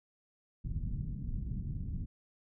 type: low-pass noise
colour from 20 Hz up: pink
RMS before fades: -37 dBFS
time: 0.64-2.06 s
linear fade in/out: 10 ms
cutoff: 190 Hz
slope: 24 dB/octave
effects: none